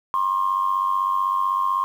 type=tone with amplitude modulation; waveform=sine; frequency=1068 Hz; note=C6; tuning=35 cents sharp; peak=-15 dBFS; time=0.14-1.84 s; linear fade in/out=0 ms; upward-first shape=sine; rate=95.9 Hz; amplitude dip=70%; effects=tanh soft clip ceiling -11 dBFS + 8-bit